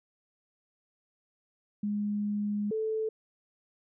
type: tone pair in turn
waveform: sine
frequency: 206.9 / 438.4 Hz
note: G#3 / A4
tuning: -6 / -6 cents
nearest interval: octave + minor second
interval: 1300 cents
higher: second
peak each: -28 dBFS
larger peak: neither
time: 1.83-2.71 / 2.71-3.09 s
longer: first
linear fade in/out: 5 ms
effects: none